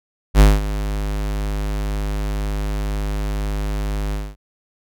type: tone with ADSR envelope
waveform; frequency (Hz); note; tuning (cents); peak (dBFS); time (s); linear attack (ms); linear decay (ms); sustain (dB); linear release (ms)
square; 51; G#1; -31; -6; 0.34-4.36; 60; 200; -15; 230
effects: none